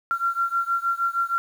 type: beating tone pair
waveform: sine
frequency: 1369 / 1375.4 Hz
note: F6 / F6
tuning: -35 / -27 cents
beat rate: 6.4 Hz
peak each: -24 / -25 dBFS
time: 0.11-1.38 s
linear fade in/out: 0 ms
effects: 8-bit